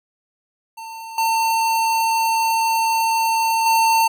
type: tone with level steps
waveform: square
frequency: 902 Hz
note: A5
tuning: 43 cents sharp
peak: -32 / -17 / -14 dBFS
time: 0.77-4.08 s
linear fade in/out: 10 ms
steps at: 1.18 / 3.66 s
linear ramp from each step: 2 ms
effects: none